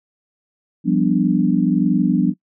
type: chord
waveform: sine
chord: G dominant seventh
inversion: third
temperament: equal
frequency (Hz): 174.61 / 196 / 246.9 / 293.7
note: F3 / G3 / B3 / D4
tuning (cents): 0 / 0 / 0 / 0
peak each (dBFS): -19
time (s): 0.84-2.34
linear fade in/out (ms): 50
effects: noise-tail reverb RT60 0.1 s tail -20 dB re dry